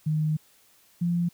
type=tone pair in turn; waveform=sine; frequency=154.5 / 172.83 Hz; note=D#3 / F3; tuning=-12 / -18 cents; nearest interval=major second; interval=194 cents; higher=second; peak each=-22 dBFS; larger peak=neither; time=0.06-0.37 / 1.01-1.29 s; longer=first; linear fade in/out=10 ms; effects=white hiss -60 dBFS RMS until 1.33 s